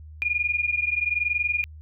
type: tone pair together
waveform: sine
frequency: 2420 / 2441 Hz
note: D#7 / D#7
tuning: -49 / -34 cents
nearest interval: unison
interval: 15 cents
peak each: -25 dBFS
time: 0.22-1.64 s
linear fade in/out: 0 ms
effects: added 77 Hz sine -40 dBFS peak until 1.81 s